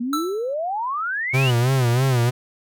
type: exponential sweep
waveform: sine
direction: up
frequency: 229.9 to 3001 Hz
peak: -22 dBFS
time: 0-1.51 s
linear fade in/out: 10 ms
type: tone with exponential decay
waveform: square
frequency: 1323 Hz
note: E6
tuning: 6 cents sharp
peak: -20 dBFS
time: 0.13-0.54 s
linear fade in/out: 2 ms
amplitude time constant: 88 ms
type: tone with vibrato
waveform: 45% pulse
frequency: 126.1 Hz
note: B2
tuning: 36 cents sharp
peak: -16 dBFS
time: 1.33-2.31 s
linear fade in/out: 20 ms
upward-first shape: sine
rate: 3.1 Hz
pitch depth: 120 cents each way
effects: none